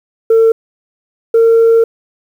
sine tone pair in turn, 451.1 / 456.6 Hz, A4 / A#4, +43 / -36 cents, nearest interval unison, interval 21 cents, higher second, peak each -3 dBFS, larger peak neither, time 0.3-0.52 / 1.34-1.84 s, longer second, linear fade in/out 5 ms, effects tanh soft clip ceiling -3 dBFS + 7-bit

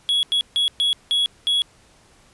triangle tone bursts at uneven times, 3350 Hz, G#7, 14 cents sharp, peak -15 dBFS, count 6, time 0.09-0.23 / 0.32-0.41 / 0.56-0.68 / 0.8-0.93 / 1.11-1.26 / 1.47-1.62 s, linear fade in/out 0 ms, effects pink hiss -54 dBFS RMS until 2.33 s + resampled to 24000 Hz

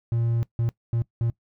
triangle tone bursts at uneven times, 116.54 Hz, A#2, in tune, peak -19 dBFS, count 4, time 0.12-0.43 / 0.59-0.69 / 0.93-1.02 / 1.21-1.3 s, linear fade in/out 0 ms, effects noise-tail reverb RT60 0.1 s tail -20 dB re dry

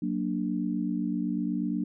sine chord, Gb augmented, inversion none, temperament equal, 185 / 233.1 / 293.7 Hz, Gb3 / Bb3 / D4, 0 / 0 / 0 cents, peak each -31 dBFS, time 0.02-1.84 s, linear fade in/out 5 ms, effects none

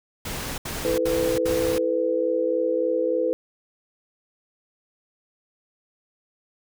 pink noise bursts, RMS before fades -31 dBFS, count 4, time 0.25-1.783 s, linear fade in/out 5 ms, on 330 ms, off 71 ms
sine chord, E suspended fourth, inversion none, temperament equal with one note detuned, 329.6 / 440 / 503.4 Hz, E4 / A4 / B4, 0 / 0 / +33 cents, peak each -27 / -27 / -22 dBFS, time 0.85-3.33 s, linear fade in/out 0 ms
effects none

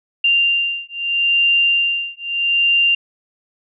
sine beating tone pair, 2785 / 2785.78 Hz, F7 / F7, -5 / -5 cents, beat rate 0.78 Hz, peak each -17 dBFS, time 0.24-2.95 s, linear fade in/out 5 ms, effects none

